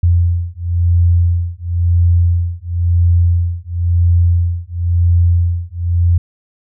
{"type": "beating tone pair", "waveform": "sine", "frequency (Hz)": [86, 86.97], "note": ["F2", "F2"], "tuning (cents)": [-26, -7], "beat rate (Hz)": 0.97, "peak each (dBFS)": -13, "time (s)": [0.03, 6.18], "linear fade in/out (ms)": 5, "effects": []}